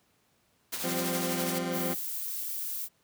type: noise with tremolo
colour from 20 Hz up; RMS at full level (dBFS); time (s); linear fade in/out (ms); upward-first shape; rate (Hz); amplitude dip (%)
white; -33; 0.72-1.59; 10; triangle; 12; 50
type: chord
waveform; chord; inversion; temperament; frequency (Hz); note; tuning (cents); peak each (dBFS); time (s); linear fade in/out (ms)
20% pulse; F suspended second; none; equal with one note detuned; 174.61 / 196 / 258.5; F3 / G3 / C4; 0 / 0 / -21; -28 / -34 / -29; 0.83-1.95; 20
type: noise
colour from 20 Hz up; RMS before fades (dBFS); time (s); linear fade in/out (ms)
violet; -35; 1.71-2.89; 50
effects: pink hiss -69 dBFS RMS until 3.03 s + high-pass 80 Hz 12 dB/octave